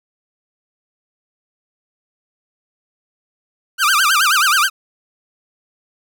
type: tone with vibrato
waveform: sawtooth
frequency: 1363 Hz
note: F6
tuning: 43 cents flat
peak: -8 dBFS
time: 3.78-4.7 s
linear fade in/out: 50 ms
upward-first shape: sine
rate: 9.4 Hz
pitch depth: 270 cents each way
effects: none